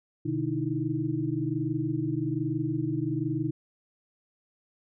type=tone cluster; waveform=sine; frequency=125.8 / 151.7 / 306.3 / 327.5 Hz; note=B2 / D#3 / D#4 / E4; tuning=+32 / -44 / -27 / -11 cents; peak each=-32 / -33 / -31 / -32 dBFS; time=0.25-3.51 s; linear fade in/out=10 ms; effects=none